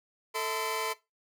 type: tone cluster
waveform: sawtooth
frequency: 443.8 / 643 / 1024 / 2309 Hz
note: A4 / E5 / C6 / D7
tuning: +15 / -43 / -38 / -30 cents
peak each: -30 / -37 / -30 / -36 dBFS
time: 0.34-0.94 s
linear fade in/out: 20 ms
effects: noise-tail reverb RT60 0.2 s tail -17 dB re dry